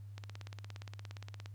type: click train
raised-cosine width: 0.2 ms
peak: -30 dBFS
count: 23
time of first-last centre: 0.18-1.459 s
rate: 17.2 Hz
effects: added 101 Hz sine -46 dBFS peak until 1.54 s + pink hiss -73 dBFS RMS until 1.54 s